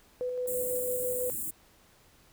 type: tone with tremolo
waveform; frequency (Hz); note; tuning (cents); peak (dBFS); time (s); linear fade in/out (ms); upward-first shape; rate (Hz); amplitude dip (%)
sine; 499.3; B4; +19; -29; 0.21-1.3; 0; square; 6; 25
type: band-stop noise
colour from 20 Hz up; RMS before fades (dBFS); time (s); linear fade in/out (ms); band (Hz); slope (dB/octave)
white; -35; 0.47-1.51; 10; 370 to 7300; 96
effects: pink hiss -61 dBFS RMS until 2.32 s